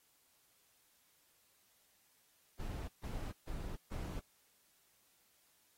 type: noise bursts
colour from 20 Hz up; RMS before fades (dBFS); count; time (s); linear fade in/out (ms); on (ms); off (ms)
brown; -42; 4; 2.59-4.2; 10; 290; 150
effects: white hiss -72 dBFS RMS until 5.77 s + AAC 48 kbps